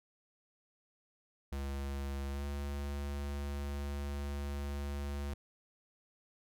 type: tone with pitch glide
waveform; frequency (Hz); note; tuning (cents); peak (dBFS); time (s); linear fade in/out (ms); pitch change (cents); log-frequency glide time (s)
square; 69.3 to 71.08; C#2 to C#2; 0 to +44; -37; 1.52-5.34; 5; +44; 2.32-2.44
effects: none